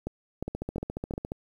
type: two click trains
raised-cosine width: 2 ms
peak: -18 / -19 dBFS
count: 4 / 13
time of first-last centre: 0.07-1.138 / 0.48-1.319 s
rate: 2.81 / 14.3 Hz
effects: 9-bit